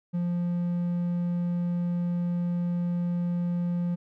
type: tone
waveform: triangle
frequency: 174.61 Hz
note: F3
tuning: in tune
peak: -23 dBFS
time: 0.13-3.96 s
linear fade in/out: 20 ms
effects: none